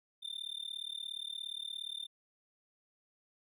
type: tone with amplitude modulation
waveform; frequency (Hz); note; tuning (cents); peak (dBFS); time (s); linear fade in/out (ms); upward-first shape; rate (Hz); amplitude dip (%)
triangle; 3585; A7; +32; -34; 0.22-2.07; 20; sine; 37.1; 100
effects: none